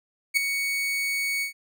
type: tone with ADSR envelope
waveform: 40% pulse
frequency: 2230 Hz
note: C#7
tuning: 10 cents sharp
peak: -15 dBFS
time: 0.34-1.53 s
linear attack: 31 ms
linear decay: 5 ms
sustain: -9 dB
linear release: 110 ms
effects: none